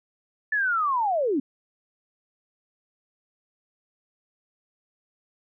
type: linear sweep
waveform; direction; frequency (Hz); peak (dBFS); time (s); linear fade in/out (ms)
sine; down; 1760 to 249.2; -21; 0.52-1.4; 5
effects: none